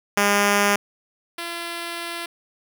5% pulse tone pair in turn, 203.3 / 340.6 Hz, G#3 / F4, -37 / -43 cents, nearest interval major sixth, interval 894 cents, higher second, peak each -5 / -17 dBFS, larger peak first, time 0.17-0.76 / 1.38-2.26 s, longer second, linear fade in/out 5 ms, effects none

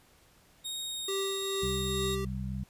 sawtooth tone with vibrato, 3729 Hz, A#7, in tune, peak -32 dBFS, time 0.64-2.16 s, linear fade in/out 20 ms, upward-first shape triangle, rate 1.5 Hz, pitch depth 8 cents each way
square tone with tremolo, 390.6 Hz, G4, 6 cents flat, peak -31 dBFS, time 1.08-2.25 s, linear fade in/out 5 ms, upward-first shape triangle, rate 2.3 Hz, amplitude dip 45%
harmonic tone, 64.4 Hz, C2, 27 cents flat, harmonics 1 / 2 / 3, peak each -37 / -37 / -37 dBFS, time 1.62-2.64 s, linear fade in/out 10 ms
effects pink hiss -62 dBFS RMS until 2.69 s + resampled to 32000 Hz

